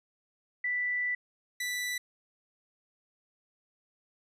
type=tone pair in turn; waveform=sine / sawtooth; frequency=1975.5 / 1975.5 Hz; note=B6 / B6; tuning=0 / 0 cents; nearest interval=unison; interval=0 cents; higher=neither; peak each=-28 dBFS; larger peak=neither; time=0.64-1.15 / 1.6-1.98 s; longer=first; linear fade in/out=5 ms; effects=resampled to 32000 Hz